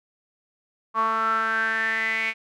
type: tone with band-pass filter sweep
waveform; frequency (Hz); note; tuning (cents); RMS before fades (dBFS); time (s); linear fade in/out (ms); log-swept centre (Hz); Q
sawtooth; 222.7; A3; +21; -24; 0.94-2.34; 50; 1100 to 2300; 8.9
effects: none

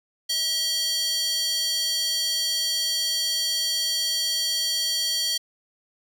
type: tone with high-pass filter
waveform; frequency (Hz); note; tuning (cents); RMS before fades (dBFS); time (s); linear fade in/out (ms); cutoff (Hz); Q
square; 644; E5; -41; -25; 0.29-5.38; 10; 4000; 4.5
effects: none

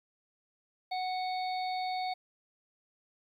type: harmonic tone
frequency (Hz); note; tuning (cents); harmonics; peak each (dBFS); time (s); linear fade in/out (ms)
740; F#5; 0; 1 / 3 / 5 / 6; -32 / -43 / -46 / -44; 0.91-2.14; 10
effects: 11-bit

